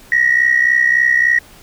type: tone pair together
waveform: sine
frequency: 1864.7 / 1928.2 Hz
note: A#6 / B6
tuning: 0 / -42 cents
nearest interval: minor second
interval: 58 cents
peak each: -12 dBFS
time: 0.12-1.39 s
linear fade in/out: 2 ms
effects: tanh soft clip ceiling -3 dBFS + pink hiss -43 dBFS RMS until 1.62 s